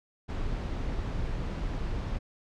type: noise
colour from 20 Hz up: brown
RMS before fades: -32 dBFS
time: 0.28-2.19 s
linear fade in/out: 20 ms
effects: low-pass 5000 Hz 12 dB/octave